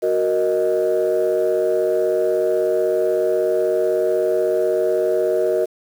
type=chord; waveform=sine; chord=D# minor; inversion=first; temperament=equal; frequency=370 / 466.2 / 622.3 Hz; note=F#4 / A#4 / D#5; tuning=0 / 0 / 0 cents; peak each=-19 dBFS; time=0.02-5.66 s; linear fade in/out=20 ms; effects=tanh soft clip ceiling -10 dBFS + 7-bit